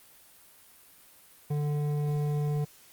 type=tone with hard clipping; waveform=sine; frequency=147.5 Hz; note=D3; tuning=8 cents sharp; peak=-28 dBFS; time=1.5-2.65 s; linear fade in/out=10 ms; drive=10 dB; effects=white hiss -56 dBFS RMS until 2.92 s + Opus 32 kbps